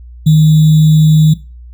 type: tone with sample-and-hold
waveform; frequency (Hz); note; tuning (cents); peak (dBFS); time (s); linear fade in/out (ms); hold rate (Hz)
sine; 155.56; D#3; 0; -3; 0.26-1.34; 10; 3675
effects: noise-tail reverb RT60 0.3 s tail -18 dB re dry + added 60 Hz sine -30 dBFS peak until 1.73 s